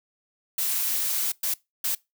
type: noise bursts at uneven times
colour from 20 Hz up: blue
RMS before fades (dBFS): -26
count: 3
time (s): 0.58-1.32 / 1.43-1.54 / 1.84-1.95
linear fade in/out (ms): 5
effects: noise-tail reverb RT60 0.2 s tail -22 dB re dry